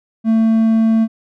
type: tone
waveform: triangle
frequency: 223.6 Hz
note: A3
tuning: 28 cents sharp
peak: -8 dBFS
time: 0.24-1.08 s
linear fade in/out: 50 ms
effects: none